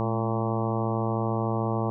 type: harmonic tone with a mistuned harmonic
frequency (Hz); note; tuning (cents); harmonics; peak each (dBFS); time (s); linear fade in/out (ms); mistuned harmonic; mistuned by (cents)
113.6; A#2; -44; 1 / 2 / 3 / 4 / 5 / 6 / 7 / 8 / 9 / 10; -28 / -31 / -33 / -34 / -35 / -36 / -36 / -37 / -38 / -38; 0-1.9; 0; 2; -73
effects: none